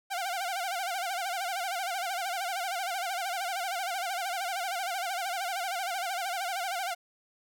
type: tone with vibrato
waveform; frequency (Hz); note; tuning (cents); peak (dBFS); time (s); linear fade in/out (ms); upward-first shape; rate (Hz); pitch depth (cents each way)
sawtooth; 738; F#5; -5; -27; 0.1-6.95; 20; sine; 13; 130
effects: none